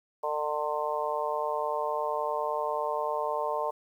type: harmonic tone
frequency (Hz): 150.3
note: D3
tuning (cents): +40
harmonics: 3 / 4 / 5 / 6 / 7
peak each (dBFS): -35 / -32 / -38 / -33 / -34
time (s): 0.23-3.71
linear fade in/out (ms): 10
effects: 10-bit